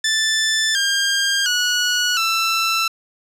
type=tone with pitch steps; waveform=15% pulse; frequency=1760 / 1604.6 / 1463 / 1333.8 Hz; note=A6 / G6 / F#6 / E6; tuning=0 / +40 / -20 / +20 cents; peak=-10 dBFS; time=0.04-2.88 s; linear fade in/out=5 ms; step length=710 ms; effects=low-pass 11000 Hz 12 dB/octave